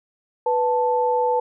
sine tone pair together, 493.5 / 880 Hz, B4 / A5, -1 / 0 cents, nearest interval minor seventh, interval 1001 cents, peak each -20 / -20 dBFS, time 0.46-1.4 s, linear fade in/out 5 ms, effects none

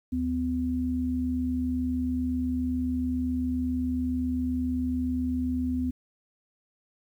sine tone pair together, 75.25 / 253.1 Hz, D2 / B3, +43 / +43 cents, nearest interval octave + major sixth, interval 2100 cents, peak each -32 / -26 dBFS, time 0.12-5.91 s, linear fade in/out 10 ms, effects 10-bit

